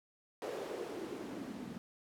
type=noise with band-pass filter sweep; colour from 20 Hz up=white; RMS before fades=-43 dBFS; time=0.42-1.78 s; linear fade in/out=0 ms; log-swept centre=500 to 210 Hz; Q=3.3; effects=none